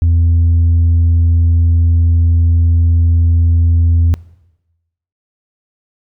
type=tone; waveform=sine; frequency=83.9 Hz; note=E2; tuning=31 cents sharp; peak=-5 dBFS; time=0.02-4.14 s; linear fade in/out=0 ms; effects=noise-tail reverb RT60 1.0 s tail -23 dB re dry + tanh soft clip ceiling -6 dBFS